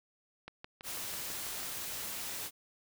click train, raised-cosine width 0.3 ms, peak -28 dBFS, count 8, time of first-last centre 0.48-1.631 s, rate 6.08 Hz
white noise, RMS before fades -40 dBFS, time 0.83-2.51 s, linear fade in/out 50 ms
effects none

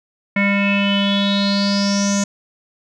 square tone with low-pass filter sweep, 200 Hz, G3, 35 cents sharp, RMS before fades -17 dBFS, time 0.36-2.24 s, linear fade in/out 5 ms, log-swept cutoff 2100 to 6700 Hz, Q 9.6, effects none

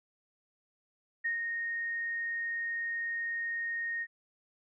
sine tone with ADSR envelope, 1856 Hz, A#6, 8 cents flat, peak -28 dBFS, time 1.24-4.07 s, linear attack 16 ms, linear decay 120 ms, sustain -4 dB, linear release 51 ms, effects none

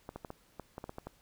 clicks, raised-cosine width 1 ms, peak -27 dBFS, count 10, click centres 0.091 / 0.16 / 0.248 / 0.304 / 0.597 / 0.781 / 0.841 / 0.894 / 0.984 / 1.07 s, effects pink hiss -66 dBFS RMS until 1.21 s

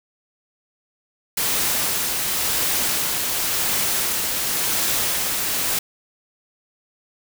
white noise with tremolo, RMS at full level -21 dBFS, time 1.37-5.79 s, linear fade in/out 5 ms, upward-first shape sine, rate 0.93 Hz, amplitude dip 25%, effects none

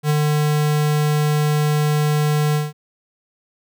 square tone with ADSR envelope, 150 Hz, D3, 37 cents sharp, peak -14 dBFS, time 0.03-2.73 s, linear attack 67 ms, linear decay 24 ms, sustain -2 dB, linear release 180 ms, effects none

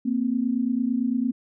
sine tone pair together, 232.1 / 261 Hz, A#3 / C4, -7 / -4 cents, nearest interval major second, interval 203 cents, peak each -24 dBFS, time 0.05-1.32 s, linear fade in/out 10 ms, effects none

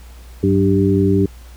harmonic tone with a mistuned harmonic, 98 Hz, G2, in tune, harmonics 1 / 2 / 3 / 4, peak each -17 / -17 / -17 / -17 dBFS, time 0.43-1.26 s, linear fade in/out 5 ms, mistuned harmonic 2, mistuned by -65 cents, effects added 60 Hz sine -36 dBFS peak until 1.56 s + pink hiss -47 dBFS RMS until 1.56 s

